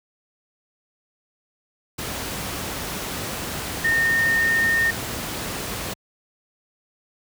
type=tone in noise; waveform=sine; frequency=1830 Hz; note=A#6; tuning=32 cents flat; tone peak=-17 dBFS; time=3.84-4.91 s; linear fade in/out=10 ms; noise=pink; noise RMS=-29 dBFS; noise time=1.98-5.94 s; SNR=+9 dB; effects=high-pass 60 Hz 12 dB/octave